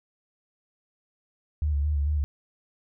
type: tone with vibrato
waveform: sine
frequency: 73.42 Hz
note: D2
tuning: in tune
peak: -22 dBFS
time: 1.62-2.24 s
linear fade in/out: 0 ms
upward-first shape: square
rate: 4.5 Hz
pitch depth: 46 cents each way
effects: none